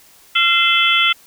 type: tone cluster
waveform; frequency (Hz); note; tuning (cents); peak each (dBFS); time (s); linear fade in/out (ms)
sine; 1366 / 2075 / 2634 / 3086 / 3398; F6 / C7 / E7 / G7 / G#7; -39 / -15 / -2 / -28 / +39; -18; 0.35-1.13; 10
effects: white hiss -48 dBFS RMS until 1.26 s